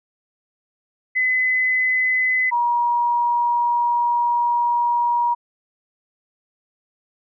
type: tone pair in turn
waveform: sine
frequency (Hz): 2022 / 954.3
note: B6 / A#5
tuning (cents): +40 / +40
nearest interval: octave + minor second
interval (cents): 1300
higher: first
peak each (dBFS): -16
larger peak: neither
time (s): 1.15-2.51 / 2.51-5.35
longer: second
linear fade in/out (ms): 20
effects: none